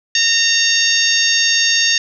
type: harmonic tone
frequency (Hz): 919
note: A#5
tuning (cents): -25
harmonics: 2 / 3 / 4 / 5 / 6 / 7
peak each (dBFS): -19 / -19 / -19 / -19 / -19 / -19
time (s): 0.15-1.98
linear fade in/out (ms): 2
effects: none